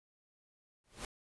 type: noise with exponential growth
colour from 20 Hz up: pink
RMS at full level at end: -39 dBFS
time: 0.84-1.05 s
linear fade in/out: 2 ms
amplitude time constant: 44 ms
effects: resampled to 24000 Hz